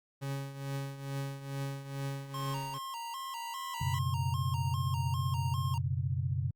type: tone with tremolo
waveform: 40% pulse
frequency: 137.9 Hz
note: C#3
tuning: 9 cents flat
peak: -32 dBFS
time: 0.21-2.79 s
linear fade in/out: 20 ms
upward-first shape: triangle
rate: 2.3 Hz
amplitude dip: 75%
type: tone with exponential growth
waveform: 20% pulse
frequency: 987.8 Hz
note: B5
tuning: in tune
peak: -34 dBFS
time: 1.32-3.99 s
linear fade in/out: 5 ms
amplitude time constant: 580 ms
type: tone with vibrato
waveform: square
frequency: 997 Hz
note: B5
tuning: 16 cents sharp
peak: -39 dBFS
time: 2.34-5.78 s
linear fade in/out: 2 ms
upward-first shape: square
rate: 2.5 Hz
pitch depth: 120 cents each way
type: chord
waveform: sine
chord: F# suspended fourth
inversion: none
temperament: equal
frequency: 92.5 / 123.47 / 138.59 Hz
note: F#2 / B2 / C#3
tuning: 0 / 0 / 0 cents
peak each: -34 dBFS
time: 3.81-6.51 s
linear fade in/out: 5 ms
effects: Opus 48 kbps